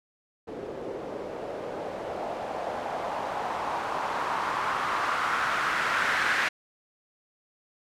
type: noise with low-pass filter sweep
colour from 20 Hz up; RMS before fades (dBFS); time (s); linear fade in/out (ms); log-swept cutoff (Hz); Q
blue; -30; 0.47-6.49; 10; 420 to 1700; 2.5
effects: none